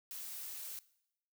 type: noise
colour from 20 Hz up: blue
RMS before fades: -45 dBFS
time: 0.11-0.79 s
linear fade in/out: 0 ms
effects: noise-tail reverb RT60 0.8 s tail -20 dB re dry